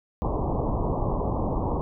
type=low-pass noise; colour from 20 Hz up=pink; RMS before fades=-26 dBFS; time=0.22-1.81 s; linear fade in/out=0 ms; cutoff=1100 Hz; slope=96 dB/octave; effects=none